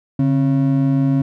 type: ring-modulated tone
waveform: triangle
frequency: 205.6 Hz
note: G#3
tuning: 17 cents flat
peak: -8 dBFS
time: 0.19-1.22 s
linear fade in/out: 5 ms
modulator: 63 Hz
effects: none